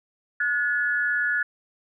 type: tone pair together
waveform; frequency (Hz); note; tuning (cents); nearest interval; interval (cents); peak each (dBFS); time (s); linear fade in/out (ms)
sine; 1450 / 1712.9; F#6 / A6; -35 / -47; minor third; 288; -24; 0.4-1.43; 5
effects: none